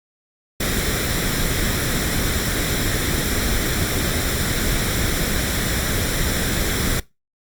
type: noise with comb filter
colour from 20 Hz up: pink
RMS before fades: -21 dBFS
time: 0.6-7 s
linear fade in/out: 5 ms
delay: 0.54 ms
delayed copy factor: +0.55
effects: noise-tail reverb RT60 0.2 s tail -21 dB re dry + Opus 48 kbps